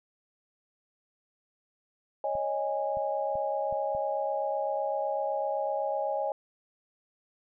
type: chord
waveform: sine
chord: C# suspended second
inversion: none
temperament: equal with one note detuned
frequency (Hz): 554.4 / 622.3 / 823.4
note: C#5 / D#5 / G#5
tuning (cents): 0 / 0 / -15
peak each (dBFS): -32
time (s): 2.24-6.32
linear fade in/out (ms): 2
type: clicks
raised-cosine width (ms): 5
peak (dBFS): -34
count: 5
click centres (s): 2.353 / 2.971 / 3.355 / 3.726 / 3.95
effects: none